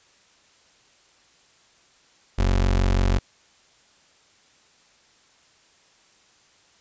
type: tone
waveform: 30% pulse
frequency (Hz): 46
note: F#1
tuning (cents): -9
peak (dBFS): -15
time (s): 2.38-3.19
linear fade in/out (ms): 10
effects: white hiss -58 dBFS RMS until 6.8 s + resampled to 16000 Hz